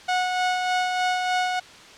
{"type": "tone with tremolo", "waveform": "sawtooth", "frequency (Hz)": 732, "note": "F#5", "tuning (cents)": -19, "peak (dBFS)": -16, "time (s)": [0.08, 1.6], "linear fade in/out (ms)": 10, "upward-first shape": "sine", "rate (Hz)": 3.3, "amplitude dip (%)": 35, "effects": ["white hiss -45 dBFS RMS until 1.97 s", "low-pass 5000 Hz 12 dB/octave"]}